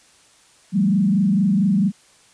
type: tone with frequency modulation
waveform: sine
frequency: 196 Hz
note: G3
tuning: in tune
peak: -14 dBFS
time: 0.72-1.92 s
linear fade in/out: 50 ms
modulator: 24.4 Hz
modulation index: 1
effects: white hiss -53 dBFS RMS until 2.33 s + resampled to 22050 Hz